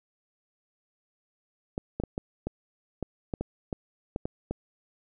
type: clicks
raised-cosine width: 2 ms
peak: -17 dBFS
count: 12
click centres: 1.779 / 2 / 2.037 / 2.179 / 2.47 / 3.027 / 3.338 / 3.41 / 3.728 / 4.161 / 4.255 / 4.51 s
effects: none